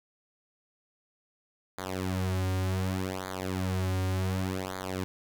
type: tone with flanger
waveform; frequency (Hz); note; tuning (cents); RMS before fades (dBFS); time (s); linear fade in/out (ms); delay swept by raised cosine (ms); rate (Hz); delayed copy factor
sawtooth; 93.6; F#2; +20; -31; 1.78-5.04; 0; 0.36 to 4.66; 0.67; -1
effects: none